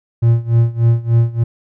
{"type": "tone with tremolo", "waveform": "triangle", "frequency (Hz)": 116.54, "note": "A#2", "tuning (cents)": 0, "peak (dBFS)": -5, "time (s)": [0.22, 1.44], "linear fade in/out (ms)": 10, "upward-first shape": "sine", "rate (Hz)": 3.4, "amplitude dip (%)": 90, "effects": []}